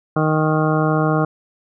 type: harmonic tone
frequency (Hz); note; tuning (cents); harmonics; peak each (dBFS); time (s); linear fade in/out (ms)
155.56; D#3; 0; 1 / 2 / 3 / 4 / 5 / 7 / 8 / 9; -18 / -21 / -23 / -24 / -25 / -26 / -27 / -28; 0.16-1.25; 5
effects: none